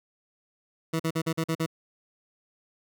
20% pulse tone bursts, 162.3 Hz, E3, 27 cents flat, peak -20 dBFS, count 7, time 0.93-1.663 s, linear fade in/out 10 ms, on 67 ms, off 44 ms, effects none

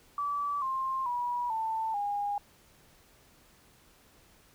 sine tone with pitch steps, 1153 / 1057.3 / 969.6 / 889.1 / 815.3 Hz, D6 / C6 / B5 / A5 / G#5, -32 / +18 / -32 / +18 / -32 cents, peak -29 dBFS, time 0.18-2.38 s, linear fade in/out 2 ms, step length 440 ms, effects pink hiss -61 dBFS RMS until 4.54 s

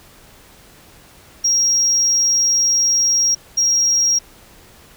sine tone bursts at uneven times, 5620 Hz, F8, 10 cents sharp, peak -11 dBFS, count 2, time 1.44-3.35 / 3.57-4.19 s, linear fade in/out 10 ms, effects tanh soft clip ceiling -10 dBFS + pink hiss -46 dBFS RMS until 4.96 s

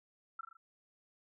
sine tone with echo, 1338 Hz, E6, 25 cents sharp, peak -38 dBFS, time 0.39-0.41 s, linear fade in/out 5 ms, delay 40 ms, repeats 4, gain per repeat -5 dB, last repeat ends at 0.57 s, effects none

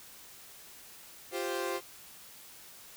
sawtooth chord, F suspended second, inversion none, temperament equal, 349.2 / 392 / 523.3 Hz, F4 / G4 / C5, 0 / 0 / 0 cents, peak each -33 dBFS, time 1.31-1.81 s, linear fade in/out 50 ms, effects white hiss -52 dBFS RMS until 2.96 s

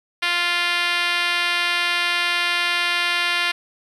5% pulse tone with band-pass filter, 348.9 Hz, F4, 2 cents flat, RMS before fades -21 dBFS, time 0.22-3.52 s, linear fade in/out 10 ms, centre 2300 Hz, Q 0.83, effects resampled to 32000 Hz + 8-bit

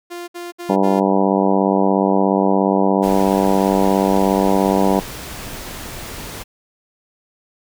sawtooth tone bursts, 348.5 Hz, F4, 4 cents flat, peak -24 dBFS, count 4, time 0.1-1.006 s, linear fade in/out 20 ms, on 180 ms, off 62 ms
harmonic tone, 97 Hz, G2, 18 cents flat, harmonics 2 / 3 / 4 / 5 / 6 / 7 / 8 / 9 / 10, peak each -18 / -20 / -21 / -22 / -23 / -23 / -24 / -25 / -25 dBFS, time 0.69-5 s, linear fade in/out 5 ms
pink noise, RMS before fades -31 dBFS, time 3.02-6.44 s, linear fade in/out 20 ms
effects none

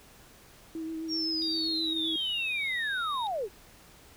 sine tone with vibrato, 322.1 Hz, E4, 40 cents flat, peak -33 dBFS, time 0.75-2.16 s, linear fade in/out 2 ms, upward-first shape sine, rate 7.7 Hz, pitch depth 20 cents each way
sine linear sweep, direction down, 5630 to 350 Hz, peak -29 dBFS, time 1.08-3.49 s, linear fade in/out 50 ms
triangle tone, 3729 Hz, A#7, in tune, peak -35 dBFS, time 1.42-3.27 s, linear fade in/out 0 ms
effects pink hiss -55 dBFS RMS until 4.16 s

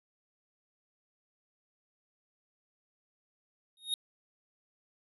square tone with exponential growth, 3729 Hz, A#7, in tune, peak -27 dBFS, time 3.77-3.94 s, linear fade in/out 1 ms, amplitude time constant 36 ms, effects resampled to 32000 Hz

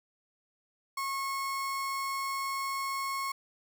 35% pulse tone, 1091 Hz, C#6, 28 cents flat, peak -30 dBFS, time 0.97-3.32 s, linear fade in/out 5 ms, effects none

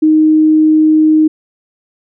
sine tone, 311.1 Hz, D#4, in tune, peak -5 dBFS, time 0.02-1.28 s, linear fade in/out 10 ms, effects none

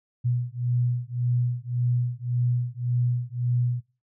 sine beating tone pair, 121.4 / 123.2 Hz, B2 / B2, -29 / -4 cents, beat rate 1.8 Hz, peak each -26 dBFS, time 0.24-3.81 s, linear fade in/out 20 ms, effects noise-tail reverb RT60 0.3 s tail -19 dB re dry

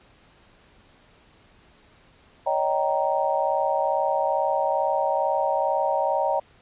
sine chord, Eb dominant seventh, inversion third, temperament just, 560 / 622.3 / 777.8 / 933.4 Hz, Db5 / Eb5 / G5 / Bb5, +18 / 0 / -14 / +2 cents, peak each -26 dBFS, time 2.46-6.4 s, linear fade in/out 10 ms, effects pink hiss -56 dBFS RMS until 6.61 s + resampled to 8000 Hz

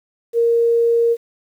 sine tone, 466.2 Hz, A#4, in tune, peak -12 dBFS, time 0.33-1.17 s, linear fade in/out 50 ms, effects 8-bit

